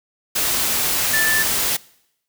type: tone in noise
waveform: sine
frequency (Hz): 1760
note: A6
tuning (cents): 0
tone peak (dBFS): -17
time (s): 1.13-1.43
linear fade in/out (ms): 10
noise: white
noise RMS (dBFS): -20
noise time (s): 0.35-1.77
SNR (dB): 0
effects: noise-tail reverb RT60 0.8 s tail -23 dB re dry